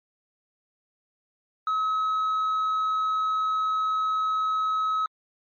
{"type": "tone with tanh clipping", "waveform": "sine", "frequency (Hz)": 1282, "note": "E6", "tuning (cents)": -49, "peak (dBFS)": -23, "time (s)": [1.67, 5.06], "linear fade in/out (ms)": 2, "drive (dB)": 2, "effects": ["MP3 48 kbps"]}